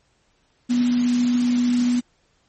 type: tone in noise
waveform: sine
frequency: 244.4 Hz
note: B3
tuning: 18 cents flat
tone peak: -16 dBFS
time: 0.69-2.01 s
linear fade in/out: 20 ms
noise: white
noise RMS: -33 dBFS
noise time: 0.69-2.01 s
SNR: +14 dB
effects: pink hiss -64 dBFS RMS until 2.48 s + MP3 32 kbps